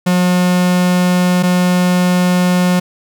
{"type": "tone pair in turn", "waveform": "45% pulse", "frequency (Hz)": [180, 180], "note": ["F#3", "F#3"], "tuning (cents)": [-47, -47], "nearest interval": "unison", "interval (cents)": 0, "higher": "neither", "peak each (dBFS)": [-10, -10], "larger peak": "neither", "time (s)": [[0.06, 1.43], [1.43, 2.8]], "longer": "neither", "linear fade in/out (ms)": 10, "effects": []}